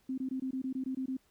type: tone bursts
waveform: sine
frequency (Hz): 261.6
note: C4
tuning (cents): 0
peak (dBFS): -32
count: 10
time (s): 0.09-1.169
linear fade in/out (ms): 5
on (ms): 89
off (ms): 21
effects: pink hiss -70 dBFS RMS until 1.3 s